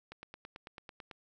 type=click train; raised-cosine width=0.3 ms; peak=-30 dBFS; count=10; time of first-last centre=0.12-1.112 s; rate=9.07 Hz; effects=none